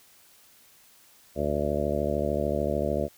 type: harmonic tone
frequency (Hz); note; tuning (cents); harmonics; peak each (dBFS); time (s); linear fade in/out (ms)
73.42; D2; 0; 1 / 2 / 3 / 4 / 5 / 6 / 7 / 8 / 9; -33 / -35 / -33 / -36 / -33 / -35 / -33 / -30 / -34; 1.35-3.09; 50
effects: white hiss -57 dBFS RMS until 3.17 s